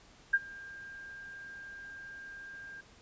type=tone with ADSR envelope; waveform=sine; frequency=1600 Hz; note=G6; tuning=35 cents sharp; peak=-20 dBFS; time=0.33-2.81 s; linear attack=11 ms; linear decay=41 ms; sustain=-24 dB; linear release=7 ms; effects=pink hiss -59 dBFS RMS until 3.01 s + resampled to 16000 Hz

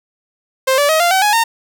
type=tone with pitch steps; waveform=sawtooth; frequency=526 / 576.9 / 632.8 / 694.1 / 761.3 / 835 / 915.8 Hz; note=C5 / D5 / D#5 / F5 / F#5 / G#5 / A#5; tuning=+9 / -31 / +29 / -11 / +49 / +9 / -31 cents; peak=-7 dBFS; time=0.67-1.44 s; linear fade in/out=10 ms; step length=110 ms; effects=none

